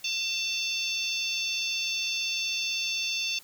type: harmonic tone with a mistuned harmonic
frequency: 898 Hz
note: A5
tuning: 35 cents sharp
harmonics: 3 / 4 / 5 / 6 / 7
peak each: -31 / -33 / -35 / -37 / -38 dBFS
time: 0.04-3.39 s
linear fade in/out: 5 ms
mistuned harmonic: 4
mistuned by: -28 cents
effects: white hiss -53 dBFS RMS until 3.43 s